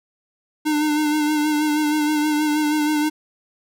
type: tone with vibrato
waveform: square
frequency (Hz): 301.8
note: D4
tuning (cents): +47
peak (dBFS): -18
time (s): 0.65-3.1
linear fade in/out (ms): 20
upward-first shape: sine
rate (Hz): 6.3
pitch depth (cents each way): 32
effects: none